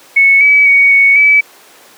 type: tone with pitch steps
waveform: sine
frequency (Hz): 2207 / 2285 / 2240 / 2223 / 2295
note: C#7 / D7 / C#7 / C#7 / D7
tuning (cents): -8 / -48 / +18 / +4 / -40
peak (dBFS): -4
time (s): 0.16-1.41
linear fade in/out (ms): 10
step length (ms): 250
effects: pink hiss -40 dBFS RMS until 1.97 s + high-pass 400 Hz 12 dB/octave